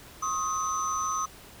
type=tone cluster; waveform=sine; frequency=1082 / 1260 / 6080 Hz; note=C#6 / D#6 / F#8; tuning=-42 / +21 / +46 cents; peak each=-30 / -29 / -33 dBFS; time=0.22-1.26 s; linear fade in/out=10 ms; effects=tanh soft clip ceiling -20 dBFS + pink hiss -49 dBFS RMS until 1.6 s